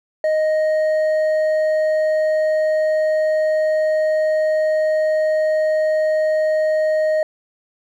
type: tone with hard clipping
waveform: sine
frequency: 622.3 Hz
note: D#5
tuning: in tune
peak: -16 dBFS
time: 0.24-7.23 s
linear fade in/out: 2 ms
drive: 4 dB
effects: none